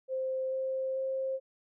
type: tone with pitch steps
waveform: sine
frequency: 523 / 526.6 / 530.3 Hz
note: C5 / C5 / C5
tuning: -1 / +11 / +23 cents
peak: -30 dBFS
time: 0.08-1.4 s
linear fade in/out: 50 ms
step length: 440 ms
effects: none